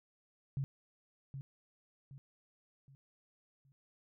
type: tone with echo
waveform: sine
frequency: 136.6 Hz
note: C#3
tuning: 25 cents flat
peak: -33 dBFS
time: 0.57-0.64 s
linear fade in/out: 0 ms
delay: 770 ms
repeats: 4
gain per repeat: -8 dB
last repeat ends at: 3.72 s
effects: none